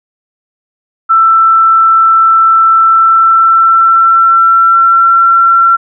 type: tone with pitch glide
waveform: sine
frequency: 1332 to 1356.8 Hz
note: E6 to E6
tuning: +18 to +50 cents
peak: -3 dBFS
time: 1.09-5.77 s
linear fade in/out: 20 ms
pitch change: +32 cents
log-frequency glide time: 2.76-5.23 s
effects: none